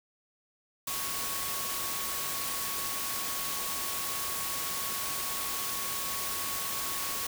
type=tone in noise; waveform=sine; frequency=1108.7 Hz; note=C#6; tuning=in tune; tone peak=-41 dBFS; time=0.87-7.27 s; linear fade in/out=5 ms; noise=white; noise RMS=-34 dBFS; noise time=0.87-7.27 s; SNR=-10 dB; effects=none